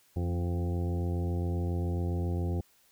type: harmonic tone with a mistuned harmonic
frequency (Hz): 87.31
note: F2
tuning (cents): 0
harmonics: 1 / 2 / 3 / 4 / 5 / 6 / 8 / 9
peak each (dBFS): -29 / -36 / -41 / -39 / -45 / -46 / -50 / -49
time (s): 0.16-2.61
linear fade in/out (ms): 5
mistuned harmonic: 2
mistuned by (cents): -32
effects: white hiss -65 dBFS RMS until 2.91 s